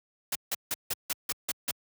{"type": "noise bursts", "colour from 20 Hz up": "white", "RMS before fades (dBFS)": -30, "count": 8, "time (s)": [0.32, 1.712], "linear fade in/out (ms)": 5, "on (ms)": 34, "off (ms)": 160, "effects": ["high-pass 80 Hz 12 dB/octave"]}